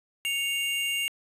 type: tone pair together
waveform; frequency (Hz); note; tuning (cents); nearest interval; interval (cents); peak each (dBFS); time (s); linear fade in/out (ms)
square; 2218 / 2794; C#7 / F7; 0 / 0; major third; 400; -33 / -28; 0.25-1.08; 0
effects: resampled to 32000 Hz + 9-bit